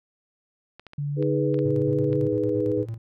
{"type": "clicks", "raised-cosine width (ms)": 0.3, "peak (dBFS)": -27, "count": 7, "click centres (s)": [0.796, 0.867, 0.934, 1.226, 1.543, 1.59, 2.13]}
{"type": "tone with pitch glide", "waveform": "sine", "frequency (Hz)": [144.2, 139.77], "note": ["D3", "C#3"], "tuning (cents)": [-31, 15], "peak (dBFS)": -25, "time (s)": [0.98, 2.28], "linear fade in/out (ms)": 5, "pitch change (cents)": -54, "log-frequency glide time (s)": [1.13, 1.7]}
{"type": "chord", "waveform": "sine", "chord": "G# minor", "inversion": "second", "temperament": "equal", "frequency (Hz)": [311.1, 415.3, 493.9], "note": ["D#4", "G#4", "B4"], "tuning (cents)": [0, 0, 0], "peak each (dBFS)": -26, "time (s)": [1.16, 2.86], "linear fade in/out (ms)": 50}
{"type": "tone with tremolo", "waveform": "triangle", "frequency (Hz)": 113.5, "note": "A#2", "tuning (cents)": -46, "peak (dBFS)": -26, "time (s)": [1.65, 2.98], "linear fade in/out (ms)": 5, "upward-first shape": "square", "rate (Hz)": 8.9, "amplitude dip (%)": 60}
{"effects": []}